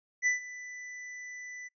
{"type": "tone with ADSR envelope", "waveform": "square", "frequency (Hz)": 1988, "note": "B6", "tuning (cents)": 11, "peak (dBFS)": -24, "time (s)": [0.22, 1.69], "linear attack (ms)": 45, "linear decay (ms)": 130, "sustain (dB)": -18, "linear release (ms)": 22, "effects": ["noise-tail reverb RT60 0.1 s tail -22 dB re dry", "resampled to 16000 Hz"]}